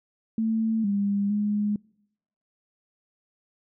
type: tone with pitch steps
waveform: sine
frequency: 222.7 / 201.1 / 207.7 Hz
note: A3 / G3 / G#3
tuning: +21 / +44 / 0 cents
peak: -22 dBFS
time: 0.38-1.76 s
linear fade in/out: 2 ms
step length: 460 ms
effects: noise-tail reverb RT60 0.8 s tail -26 dB re dry